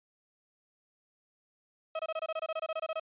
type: tone bursts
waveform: 35% pulse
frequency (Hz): 640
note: D#5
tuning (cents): +49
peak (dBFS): -30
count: 16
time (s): 1.95-2.998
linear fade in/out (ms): 5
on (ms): 43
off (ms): 24
effects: resampled to 8000 Hz